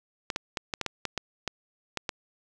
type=clicks; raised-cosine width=0.2 ms; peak=-12 dBFS; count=11; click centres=0.302 / 0.361 / 0.572 / 0.738 / 0.813 / 0.863 / 1.053 / 1.177 / 1.477 / 1.973 / 2.092 s; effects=none